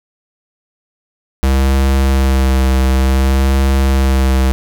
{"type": "tone with vibrato", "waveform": "square", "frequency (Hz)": 66.4, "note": "C2", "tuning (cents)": 26, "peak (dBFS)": -10, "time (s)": [1.43, 4.52], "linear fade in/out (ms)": 0, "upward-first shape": "sine", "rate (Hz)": 0.56, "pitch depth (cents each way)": 23, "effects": []}